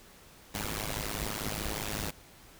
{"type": "noise with amplitude modulation", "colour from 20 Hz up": "pink", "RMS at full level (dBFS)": -31, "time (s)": [0.54, 2.11], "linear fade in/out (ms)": 10, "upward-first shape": "sine", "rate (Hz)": 105, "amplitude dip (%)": 100, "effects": ["pink hiss -55 dBFS RMS until 2.59 s"]}